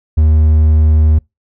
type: tone with hard clipping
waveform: triangle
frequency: 77.8 Hz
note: D#2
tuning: in tune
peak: -7 dBFS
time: 0.17-1.19 s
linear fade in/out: 10 ms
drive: 6 dB
effects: noise-tail reverb RT60 0.2 s tail -26 dB re dry